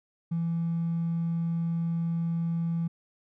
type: tone with hard clipping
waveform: triangle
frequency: 167.2 Hz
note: E3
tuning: 25 cents sharp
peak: -26 dBFS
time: 0.31-2.88 s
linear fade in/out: 10 ms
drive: 3 dB
effects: none